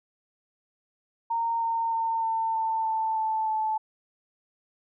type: tone with pitch steps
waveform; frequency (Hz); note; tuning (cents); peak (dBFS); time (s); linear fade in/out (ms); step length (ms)
sine; 922 / 914.6 / 907.2 / 899.9 / 892.7 / 885.5 / 878.3 / 871.3; A#5 / A#5 / A#5 / A5 / A5 / A5 / A5 / A5; -19 / -33 / -47 / +39 / +25 / +11 / -3 / -17; -24; 1.3-3.78; 10; 310
effects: none